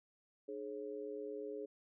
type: tone with amplitude modulation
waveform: sine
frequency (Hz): 422.1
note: G#4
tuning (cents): +28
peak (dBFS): -37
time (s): 0.48-1.66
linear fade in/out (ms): 10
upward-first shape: sine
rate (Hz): 120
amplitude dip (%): 100
effects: none